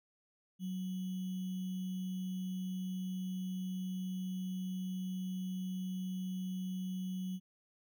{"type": "tone with sample-and-hold", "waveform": "sine", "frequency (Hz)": 185.5, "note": "F#3", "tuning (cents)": 5, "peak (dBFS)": -36, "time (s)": [0.59, 7.4], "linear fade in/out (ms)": 50, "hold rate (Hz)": 3150, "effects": []}